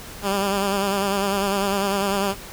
10% pulse tone with vibrato, 198 Hz, G3, 18 cents sharp, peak -12 dBFS, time 0.22-2.35 s, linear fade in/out 50 ms, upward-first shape sine, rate 10 Hz, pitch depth 47 cents each way, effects pink hiss -38 dBFS RMS until 2.52 s

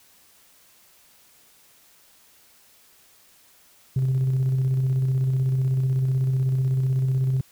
sine tone with tremolo, 131.4 Hz, C3, 8 cents sharp, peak -16 dBFS, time 3.96-7.41 s, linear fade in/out 5 ms, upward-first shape square, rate 16 Hz, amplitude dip 30%, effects tanh soft clip ceiling -17 dBFS + white hiss -56 dBFS RMS until 7.51 s

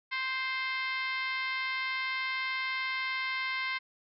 harmonic tone, 523.3 Hz, C5, in tune, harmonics 2 / 3 / 4 / 5 / 6 / 7 / 8 / 9 / 10, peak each -38 / -39 / -33 / -43 / -44 / -46 / -45 / -50 / -52 dBFS, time 0.11-3.79 s, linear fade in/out 20 ms, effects none

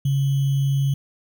sine tone with sample-and-hold, 137.8 Hz, C#3, 10 cents flat, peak -17 dBFS, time 0.05-0.94 s, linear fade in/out 5 ms, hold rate 3150 Hz, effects none

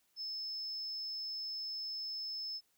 sine tone, 5240 Hz, E8, 11 cents flat, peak -37 dBFS, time 0.16-2.61 s, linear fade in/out 50 ms, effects tanh soft clip ceiling -35 dBFS + white hiss -75 dBFS RMS until 2.77 s

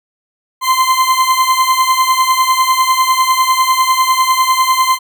40% pulse beating tone pair, 1033 / 1043 Hz, C6 / C6, -22 / -6 cents, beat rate 10 Hz, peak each -12 dBFS, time 0.61-4.99 s, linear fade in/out 50 ms, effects none

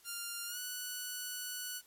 5% pulse tone with pitch glide, 1396.9 to 1480 Hz, F6 to F#6, 0 to 0 cents, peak -28 dBFS, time 0.04-1.82 s, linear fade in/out 50 ms, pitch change +100 cents, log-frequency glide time 0.46-0.59 s, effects white hiss -64 dBFS RMS until 1.86 s + MP3 64 kbps

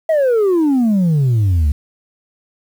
sine exponential sweep, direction down, 659.3 to 69.3 Hz, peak -8 dBFS, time 0.09-1.72 s, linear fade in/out 5 ms, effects tanh soft clip ceiling -10 dBFS + 7-bit

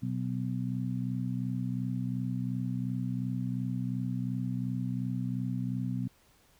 harmonic tone, 62.8 Hz, B1, 30 cents sharp, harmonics 2 / 3 / 4, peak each -33 / -35 / -36 dBFS, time 0.02-6.08 s, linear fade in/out 10 ms, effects pink hiss -64 dBFS RMS until 6.59 s

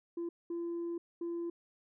sine tone bursts at uneven times, 340.8 Hz, F4, 42 cents flat, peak -33 dBFS, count 3, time 0.17-0.29 / 0.5-0.98 / 1.21-1.5 s, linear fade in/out 5 ms, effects tanh soft clip ceiling -33 dBFS

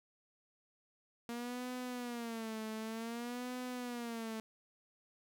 sawtooth tone with vibrato, 234.2 Hz, A#3, 8 cents sharp, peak -36 dBFS, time 1.29-4.4 s, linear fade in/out 0 ms, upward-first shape sine, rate 0.54 Hz, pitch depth 120 cents each way, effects none

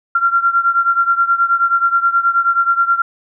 sine beating tone pair, 1373 / 1382.4 Hz, F6 / F6, -30 / -18 cents, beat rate 9.4 Hz, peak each -13 / -16 dBFS, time 0.15-3.02 s, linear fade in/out 5 ms, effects none

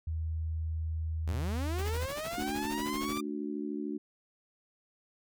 sine tone, 80 Hz, D#2, 49 cents sharp, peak -31 dBFS, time 0.07-2.06 s, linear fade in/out 5 ms
sawtooth linear sweep, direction up, 69.3 to 1200 Hz, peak -32 dBFS, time 1.27-3.21 s, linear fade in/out 10 ms
pink noise with tremolo, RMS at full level -41 dBFS, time 1.78-3.18 s, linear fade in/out 5 ms, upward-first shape sine, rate 13 Hz, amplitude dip 85%
harmonic tone, 73.42 Hz, D2, in tune, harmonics 3 / 4 / 5, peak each -38 / -36 / -40 dBFS, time 2.37-3.98 s, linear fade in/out 10 ms
effects none

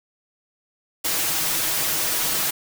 white noise with comb filter, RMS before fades -23 dBFS, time 1.04-2.51 s, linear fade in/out 10 ms, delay 6.2 ms, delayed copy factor +0.7, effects none

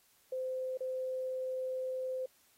sine tone with dropouts, 516 Hz, C5, 24 cents flat, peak -34 dBFS, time 0.32-2.26 s, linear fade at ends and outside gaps 5 ms, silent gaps 0.774-0.805 s, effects white hiss -68 dBFS RMS until 2.57 s + AAC 48 kbps

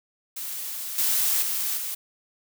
blue noise with level steps, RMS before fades -33 / -23 / -27 / -31 dBFS, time 0.36-1.95 s, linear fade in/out 10 ms, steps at 0.98 / 1.42 / 1.77 s, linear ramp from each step 5 ms, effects none

